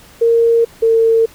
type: tone pair in turn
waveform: sine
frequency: 462.7 / 453.2 Hz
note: A#4 / A#4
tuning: -13 / -49 cents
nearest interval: unison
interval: 36 cents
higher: first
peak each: -8 dBFS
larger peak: neither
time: 0.21-0.65 / 0.82-1.26 s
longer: neither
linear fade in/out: 10 ms
effects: pink hiss -43 dBFS RMS until 1.34 s